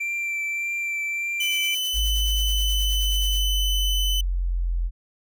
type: tone with vibrato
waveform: triangle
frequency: 2349 Hz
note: D7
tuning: in tune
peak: -23 dBFS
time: 0-1.75 s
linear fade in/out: 10 ms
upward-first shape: triangle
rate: 1.7 Hz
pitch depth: 16 cents each way
type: tone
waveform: 40% pulse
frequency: 3016 Hz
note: F#7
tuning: 32 cents sharp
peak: -23 dBFS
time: 1.4-4.21 s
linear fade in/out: 5 ms
type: noise with tremolo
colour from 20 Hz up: blue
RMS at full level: -38 dBFS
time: 1.41-3.43 s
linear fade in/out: 10 ms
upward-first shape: sine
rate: 9.4 Hz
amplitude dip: 75%
type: linear sweep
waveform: sine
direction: down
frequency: 52.5 to 42.46 Hz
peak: -21 dBFS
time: 1.93-4.91 s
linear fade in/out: 50 ms
effects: none